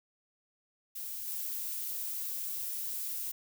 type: noise with level steps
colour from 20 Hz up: violet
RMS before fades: -40 / -37 dBFS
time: 0.95-3.32 s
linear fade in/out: 10 ms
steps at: 1.27 s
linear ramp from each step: 5 ms
effects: none